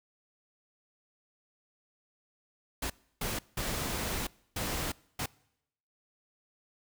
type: noise bursts at uneven times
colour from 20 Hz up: pink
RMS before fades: -34 dBFS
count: 5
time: 2.82-2.9 / 3.21-3.39 / 3.57-4.27 / 4.56-4.92 / 5.19-5.26 s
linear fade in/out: 5 ms
effects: noise-tail reverb RT60 0.8 s tail -24 dB re dry